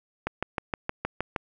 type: click train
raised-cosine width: 0.5 ms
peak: -12 dBFS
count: 8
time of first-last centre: 0.27-1.362 s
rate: 6.41 Hz
effects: none